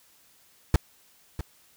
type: noise with echo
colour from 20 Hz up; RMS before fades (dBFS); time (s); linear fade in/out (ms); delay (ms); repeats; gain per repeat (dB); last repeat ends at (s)
brown; -17; 0.74-0.76; 2; 650; 1; -13; 1.41
effects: white hiss -60 dBFS RMS until 1.76 s